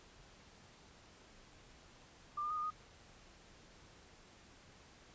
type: tone with pitch steps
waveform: sine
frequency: 1189 / 1205 / 1243 / 1216 / 1243 Hz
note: D6 / D6 / D#6 / D#6 / D#6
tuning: +21 / +44 / -2 / -40 / -2 cents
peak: -36 dBFS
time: 2.37-2.705 s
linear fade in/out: 10 ms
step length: 67 ms
effects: pink hiss -61 dBFS RMS until 5.14 s + resampled to 16000 Hz